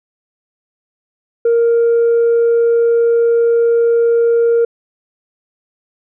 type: tone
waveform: sine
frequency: 466.2 Hz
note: A#4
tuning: in tune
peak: -7 dBFS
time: 1.45-4.65 s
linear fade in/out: 5 ms
effects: tanh soft clip ceiling -7 dBFS